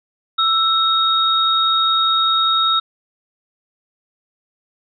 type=tone pair together; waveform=sine; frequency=1324 / 3745 Hz; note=E6 / A#7; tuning=+7 / +7 cents; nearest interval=octave + tritone; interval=1800 cents; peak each=-16 dBFS; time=0.38-2.8 s; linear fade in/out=10 ms; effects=none